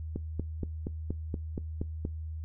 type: click train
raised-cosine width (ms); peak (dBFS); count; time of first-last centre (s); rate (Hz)
3; -20; 9; 0.16-2.051; 4.23
effects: noise-tail reverb RT60 0.2 s tail -21 dB re dry + added 79 Hz sine -35 dBFS peak until 2.44 s